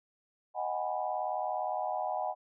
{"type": "chord", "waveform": "sine", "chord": "G# minor seventh", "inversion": "second", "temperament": "equal with one note detuned", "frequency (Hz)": [622.3, 740, 819.6, 987.8], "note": ["D#5", "F#5", "G#5", "B5"], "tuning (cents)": [0, 0, -23, 0], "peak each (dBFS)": [-37, -34, -37, -40], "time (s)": [0.54, 2.35], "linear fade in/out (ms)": 50, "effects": []}